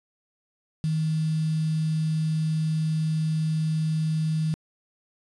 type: tone with quantisation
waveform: sine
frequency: 157.6 Hz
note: D#3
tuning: 23 cents sharp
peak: -22 dBFS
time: 0.84-4.54 s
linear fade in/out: 0 ms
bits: 7
effects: resampled to 24000 Hz